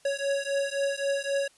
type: beating tone pair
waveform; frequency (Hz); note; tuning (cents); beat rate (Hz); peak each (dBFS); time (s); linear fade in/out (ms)
square; 554.4 / 558.2; C#5 / C#5; 0 / +12; 3.8; -30; 0.05-1.48; 5
effects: white hiss -61 dBFS RMS until 1.57 s + resampled to 24000 Hz

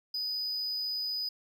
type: tone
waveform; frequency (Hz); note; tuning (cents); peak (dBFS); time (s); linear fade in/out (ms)
triangle; 4978; D#8; 0; -30; 0.14-1.29; 5
effects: none

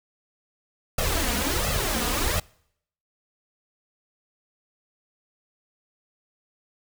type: noise with flanger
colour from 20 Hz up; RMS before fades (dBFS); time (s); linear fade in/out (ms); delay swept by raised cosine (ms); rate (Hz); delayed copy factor
pink; -25; 0.98-2.4; 5; 1.5 to 4.2; 1.4; +0.85
effects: noise-tail reverb RT60 0.7 s tail -25 dB re dry

